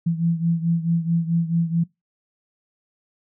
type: beating tone pair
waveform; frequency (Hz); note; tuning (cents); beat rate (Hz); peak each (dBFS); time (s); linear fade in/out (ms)
sine; 166.3 / 170.9; E3 / F3; +16 / -37; 4.6; -20 / -24; 0.06-1.84; 10
effects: noise-tail reverb RT60 0.2 s tail -23 dB re dry